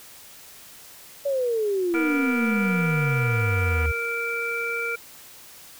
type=exponential sweep; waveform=sine; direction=down; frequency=574 to 73.42 Hz; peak=-21 dBFS; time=1.25-3.92 s; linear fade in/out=10 ms
type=harmonic tone; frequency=466.2 Hz; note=A#4; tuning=in tune; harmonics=1 / 3 / 5; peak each=-31 / -29 / -28 dBFS; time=1.94-4.96 s; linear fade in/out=10 ms
type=click train; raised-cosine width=0.5 ms; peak=-21 dBFS; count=469; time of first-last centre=1.94-3.858 s; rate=244 Hz
effects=white hiss -46 dBFS RMS until 5.79 s